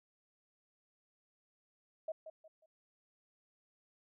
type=tone with echo; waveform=sine; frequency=635 Hz; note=D#5; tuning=35 cents sharp; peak=-36 dBFS; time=2.08-2.12 s; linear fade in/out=5 ms; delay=180 ms; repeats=3; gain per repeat=-10 dB; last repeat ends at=2.66 s; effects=none